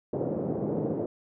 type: band-pass noise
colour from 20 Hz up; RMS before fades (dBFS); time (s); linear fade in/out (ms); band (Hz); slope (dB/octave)
white; -30; 0.13-1.06; 5; 120 to 510; 24
effects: none